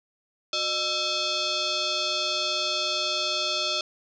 sine tone with frequency modulation, 363.3 Hz, F#4, 32 cents flat, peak -24 dBFS, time 0.53-3.81 s, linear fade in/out 2 ms, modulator 972 Hz, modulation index 5.1, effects none

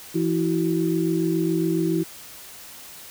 sine tone cluster, 168.3 / 325.3 / 372.5 Hz, E3 / E4 / F#4, +36 / -23 / +12 cents, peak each -25 / -22 / -26 dBFS, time 0.14-2.04 s, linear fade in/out 20 ms, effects white hiss -42 dBFS RMS until 3.1 s

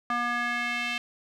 square tone with band-pass filter sweep, 240 Hz, B3, 49 cents flat, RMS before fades -29 dBFS, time 0.1-0.98 s, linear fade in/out 2 ms, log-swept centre 1300 to 2700 Hz, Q 2.5, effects none

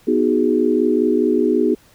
sine chord, G# minor seventh, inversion first, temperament equal, 246.9 / 311.1 / 370 / 415.3 Hz, B3 / D#4 / F#4 / G#4, 0 / 0 / 0 / 0 cents, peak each -19 dBFS, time 0.07-1.75 s, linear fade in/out 10 ms, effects pink hiss -52 dBFS RMS until 1.94 s

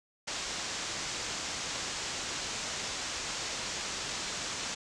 white low-pass noise, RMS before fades -37 dBFS, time 0.27-4.75 s, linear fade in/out 10 ms, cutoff 7500 Hz, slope 48 dB/octave, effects none

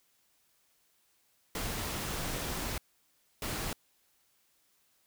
pink noise bursts at uneven times, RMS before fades -36 dBFS, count 2, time 1.55-2.78 / 3.42-3.73 s, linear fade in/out 2 ms, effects white hiss -71 dBFS RMS until 5.06 s

